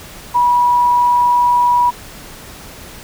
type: tone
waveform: sine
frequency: 972 Hz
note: B5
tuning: 28 cents flat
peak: -9 dBFS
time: 0.34-1.91 s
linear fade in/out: 20 ms
effects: pink hiss -35 dBFS RMS until 3.03 s